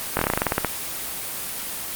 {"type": "slowing click train", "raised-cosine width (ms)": 0.5, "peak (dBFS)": -4, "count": 13, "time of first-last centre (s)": [0.17, 0.647], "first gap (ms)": 21, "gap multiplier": 1.11, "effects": ["white hiss -30 dBFS RMS until 1.95 s", "Opus 24 kbps"]}